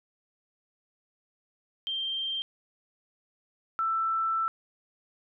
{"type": "tone pair in turn", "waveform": "sine", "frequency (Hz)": [3161, 1329], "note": ["G7", "E6"], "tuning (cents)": [14, 14], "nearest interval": "octave + minor third", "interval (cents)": 1500, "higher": "first", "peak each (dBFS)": [-29, -25], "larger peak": "second", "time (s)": [[1.87, 2.42], [3.79, 4.48]], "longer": "second", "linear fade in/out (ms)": 0, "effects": []}